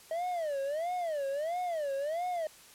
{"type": "tone with vibrato", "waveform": "triangle", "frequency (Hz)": 629, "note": "D#5", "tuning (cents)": 19, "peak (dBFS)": -29, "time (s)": [0.11, 2.47], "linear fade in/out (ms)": 2, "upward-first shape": "sine", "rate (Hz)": 1.5, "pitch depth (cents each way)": 250, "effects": ["white hiss -55 dBFS RMS until 2.74 s", "low-pass 12000 Hz 12 dB/octave"]}